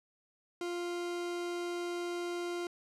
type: tone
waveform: 40% pulse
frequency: 349.2 Hz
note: F4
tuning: in tune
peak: -34 dBFS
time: 0.61-2.67 s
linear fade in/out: 2 ms
effects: low-pass 9000 Hz 12 dB/octave